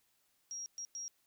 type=tone bursts at uneven times; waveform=sine; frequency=5640 Hz; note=F8; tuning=16 cents sharp; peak=-40 dBFS; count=3; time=0.51-0.66 / 0.78-0.85 / 0.95-1.08 s; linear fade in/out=0 ms; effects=white hiss -75 dBFS RMS until 1.26 s